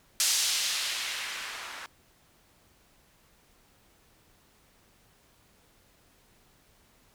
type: noise with low-pass filter sweep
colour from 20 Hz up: violet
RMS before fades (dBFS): -31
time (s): 0.2-1.86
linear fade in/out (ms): 0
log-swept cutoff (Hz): 6000 to 1300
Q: 0.95
effects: pink hiss -63 dBFS RMS until 7.14 s